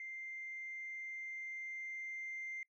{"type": "tone with level ramp", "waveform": "sine", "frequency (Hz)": 2093, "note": "C7", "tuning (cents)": 0, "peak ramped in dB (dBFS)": [-43, -40], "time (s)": [0, 2.63], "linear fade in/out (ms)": 2, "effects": ["noise-tail reverb RT60 0.1 s tail -25 dB re dry", "tanh soft clip ceiling -38 dBFS"]}